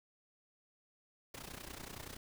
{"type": "noise with amplitude modulation", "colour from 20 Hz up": "pink", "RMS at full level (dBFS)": -45, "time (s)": [1.34, 2.17], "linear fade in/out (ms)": 5, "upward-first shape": "sine", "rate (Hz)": 30.5, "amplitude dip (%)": 80, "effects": []}